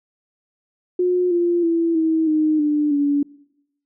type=tone with pitch steps; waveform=sine; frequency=360 / 346.5 / 333.6 / 321.1 / 309.1 / 297.5 / 286.4 Hz; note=F#4 / F4 / E4 / E4 / D#4 / D4 / D4; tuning=-47 / -14 / +21 / -45 / -11 / +22 / -43 cents; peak=-15 dBFS; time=0.99-3.23 s; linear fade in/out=5 ms; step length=320 ms; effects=noise-tail reverb RT60 0.8 s tail -22 dB re dry